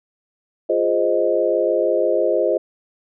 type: chord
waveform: sine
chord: F minor seventh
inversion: none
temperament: equal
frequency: 349.2 / 415.3 / 523.3 / 622.3 Hz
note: F4 / Ab4 / C5 / Eb5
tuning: 0 / 0 / 0 / 0 cents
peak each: -22 / -22 / -20 / -20 dBFS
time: 0.69-2.58 s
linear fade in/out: 10 ms
effects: none